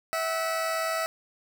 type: tone pair together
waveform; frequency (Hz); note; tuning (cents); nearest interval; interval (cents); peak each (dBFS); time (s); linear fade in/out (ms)
20% pulse; 651 / 752; E5 / F#5; -22 / +28; major second; 250; -22 / -32; 0.13-1.06; 0
effects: none